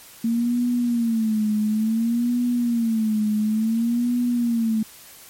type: tone with vibrato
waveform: sine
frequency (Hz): 227.4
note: A#3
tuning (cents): -43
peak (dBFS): -18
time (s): 0.24-4.83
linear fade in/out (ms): 5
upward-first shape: sine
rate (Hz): 0.57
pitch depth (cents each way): 120
effects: white hiss -45 dBFS RMS until 5.29 s + MP3 64 kbps